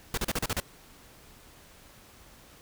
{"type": "noise bursts", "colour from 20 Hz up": "pink", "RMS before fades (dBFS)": -29, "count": 7, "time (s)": [0.14, 0.601], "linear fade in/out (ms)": 2, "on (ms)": 35, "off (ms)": 36, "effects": ["pink hiss -54 dBFS RMS until 2.61 s"]}